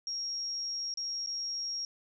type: tone with dropouts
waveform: sine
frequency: 5588 Hz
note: F8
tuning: in tune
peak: -33 dBFS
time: 0.07-1.85 s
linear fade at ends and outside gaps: 1 ms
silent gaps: 0.94-0.973 / 1.262-1.272 s
effects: none